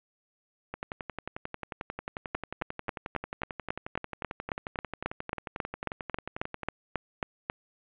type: two click trains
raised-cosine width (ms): 0.5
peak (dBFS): -20 / -14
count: 67 / 20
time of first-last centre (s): 0.74-6.633 / 2.35-7.499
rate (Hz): 11.2 / 3.69
effects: resampled to 8000 Hz + 7-bit